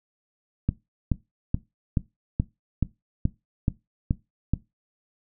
click train, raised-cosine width 5 ms, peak -9 dBFS, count 10, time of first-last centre 0.69-4.536 s, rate 2.34 Hz, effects noise-tail reverb RT60 0.2 s tail -18 dB re dry

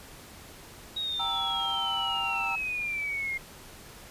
sine exponential sweep, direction down, 3807 to 2112 Hz, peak -29 dBFS, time 0.96-3.38 s, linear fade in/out 10 ms
triangle chord, E diminished, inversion first, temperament equal, 784 / 932.3 / 1318.5 Hz, G5 / Bb5 / E6, 0 / 0 / 0 cents, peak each -33 dBFS, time 1.19-2.56 s, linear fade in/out 10 ms
effects pink hiss -48 dBFS RMS until 4.1 s + resampled to 32000 Hz

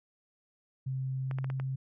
sine tone with pitch glide, 131.8 to 132.72 Hz, C3 to C3, +13 to +25 cents, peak -31 dBFS, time 0.86-1.76 s, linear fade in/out 10 ms, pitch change +12 cents, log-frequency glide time 1.25-1.35 s
clicks, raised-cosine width 0.5 ms, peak -26 dBFS, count 5, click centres 1.312 / 1.386 / 1.444 / 1.501 / 1.599 s
effects none

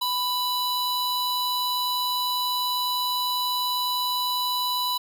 square tone pair together, 991 / 3964 Hz, B5 / B7, +6 / +6 cents, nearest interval 2 octaves, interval 2400 cents, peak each -27 dBFS, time 0.01-4.98 s, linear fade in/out 10 ms, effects none

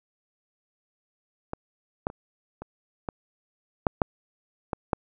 clicks, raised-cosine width 1 ms, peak -17 / -12 / -26 / -23 / -16 / -6 / -6 / -13 / -8 dBFS, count 9, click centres 1.534 / 2.069 / 2.101 / 2.62 / 3.088 / 3.868 / 4.018 / 4.732 / 4.932 s, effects none

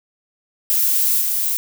violet noise with level steps, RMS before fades -17 / -20 dBFS, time 0.7-1.57 s, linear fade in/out 0 ms, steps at 1.21 s, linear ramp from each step 10 ms, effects none

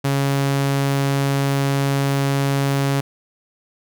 sawtooth tone, 138.59 Hz, C#3, in tune, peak -13 dBFS, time 0.04-3.01 s, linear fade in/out 10 ms, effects none

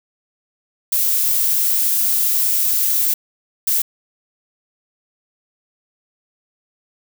violet noise bursts at uneven times, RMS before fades -17 dBFS, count 2, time 0.92-3.14 / 3.67-3.82 s, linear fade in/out 5 ms, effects none

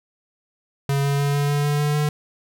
square tone with pitch steps, 139.6 / 140.9 / 142.2 / 143.52 / 144.86 / 146.2 / 147.56 / 148.93 Hz, C#3 / C#3 / C#3 / D3 / D3 / D3 / D3 / D3, +13 / +29 / +45 / -40 / -23 / -7 / +9 / +25 cents, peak -19 dBFS, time 0.89-2.09 s, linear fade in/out 2 ms, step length 150 ms, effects none

